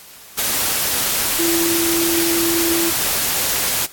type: tone in noise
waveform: sine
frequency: 336 Hz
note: E4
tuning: 33 cents sharp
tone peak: -18 dBFS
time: 1.38-2.91 s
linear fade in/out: 20 ms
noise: white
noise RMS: -19 dBFS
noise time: 0.37-3.87 s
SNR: -2 dB
effects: white hiss -41 dBFS RMS until 3.92 s + AAC 64 kbps